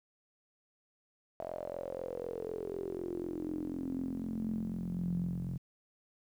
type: tone with band-pass filter sweep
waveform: sawtooth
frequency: 44.02 Hz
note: F1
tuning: 14 cents sharp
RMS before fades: -38 dBFS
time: 1.39-5.58 s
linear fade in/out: 10 ms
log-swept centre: 650 to 150 Hz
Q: 9.2
effects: 11-bit